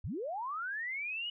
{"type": "linear sweep", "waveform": "sine", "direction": "up", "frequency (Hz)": [56.3, 2960], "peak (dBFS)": -35, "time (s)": [0.04, 1.3], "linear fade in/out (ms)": 5, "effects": []}